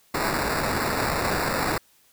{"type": "noise with sample-and-hold", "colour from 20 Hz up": "violet", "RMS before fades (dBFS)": -25, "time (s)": [0.14, 1.78], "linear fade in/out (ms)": 5, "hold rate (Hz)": 3150, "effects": ["white hiss -60 dBFS RMS until 2.12 s"]}